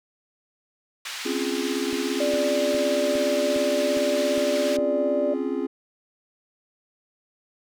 white band-pass noise, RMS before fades -34 dBFS, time 1.05-4.77 s, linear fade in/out 5 ms, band 1300 to 4500 Hz, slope 12 dB/octave
triangle chord, Db major seventh, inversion third, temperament just, 259.9 / 277.2 / 346.5 / 415.8 Hz, C4 / Db4 / F4 / Ab4, -11 / 0 / -14 / +2 cents, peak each -28 dBFS, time 1.25-5.67 s, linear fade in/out 10 ms
click train, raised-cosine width 2 ms, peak -26 dBFS, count 8, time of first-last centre 1.93-4.787 s, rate 2.45 Hz
sine tone, 587.3 Hz, D5, in tune, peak -22 dBFS, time 2.2-5.34 s, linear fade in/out 5 ms
effects none

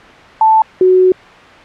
sine tone pair in turn, 880 / 370 Hz, A5 / F#4, 0 / 0 cents, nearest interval octave + minor third, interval 1500 cents, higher first, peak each -5 dBFS, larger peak neither, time 0.41-0.62 / 0.81-1.12 s, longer second, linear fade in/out 2 ms, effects white hiss -36 dBFS RMS until 1.64 s + low-pass 2000 Hz 12 dB/octave

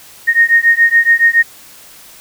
sine beating tone pair, 1851 / 1858.1 Hz, A#6 / A#6, -13 / -6 cents, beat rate 7.1 Hz, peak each -10 dBFS, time 0.27-1.43 s, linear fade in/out 20 ms, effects white hiss -39 dBFS RMS until 2.2 s

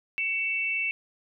sine tone pair together, 2242 / 2666 Hz, C#7 / E7, +19 / +19 cents, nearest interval minor third, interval 300 cents, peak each -30 / -27 dBFS, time 0.18-0.91 s, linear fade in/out 0 ms, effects none

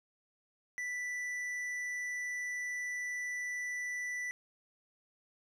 triangle tone with tanh clipping, 1975.5 Hz, B6, in tune, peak -37 dBFS, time 0.78-4.31 s, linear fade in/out 0 ms, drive 12 dB, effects none

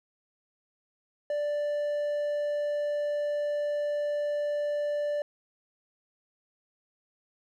triangle tone, 587.3 Hz, D5, in tune, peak -25 dBFS, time 1.3-5.22 s, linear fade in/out 2 ms, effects none

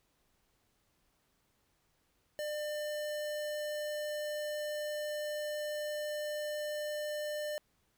square tone, 599 Hz, D5, 34 cents sharp, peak -36 dBFS, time 2.39-7.58 s, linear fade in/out 0 ms, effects pink hiss -75 dBFS RMS until 7.97 s

